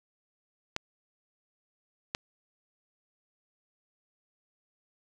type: clicks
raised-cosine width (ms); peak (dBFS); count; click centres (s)
0.2; -13; 2; 0.764 / 2.149
effects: none